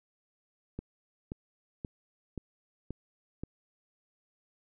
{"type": "click train", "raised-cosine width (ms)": 3, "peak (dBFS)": -24, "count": 6, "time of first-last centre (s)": [0.79, 3.436], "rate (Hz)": 1.89, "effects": []}